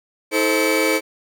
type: tone cluster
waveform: 40% pulse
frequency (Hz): 321 / 436.3 / 525 / 2283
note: E4 / A4 / C5 / D7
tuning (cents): -46 / -15 / +6 / -50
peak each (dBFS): -21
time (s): 0.31-1.01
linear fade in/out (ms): 50
effects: none